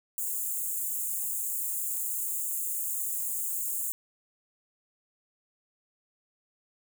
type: high-pass noise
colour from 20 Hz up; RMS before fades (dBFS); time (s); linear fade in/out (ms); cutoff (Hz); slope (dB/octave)
white; -32; 0.18-3.92; 0; 6800; 96
effects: none